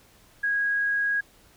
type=tone; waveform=sine; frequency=1647 Hz; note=G#6; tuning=15 cents flat; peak=-22 dBFS; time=0.43-1.21 s; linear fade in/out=10 ms; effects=pink hiss -57 dBFS RMS until 1.56 s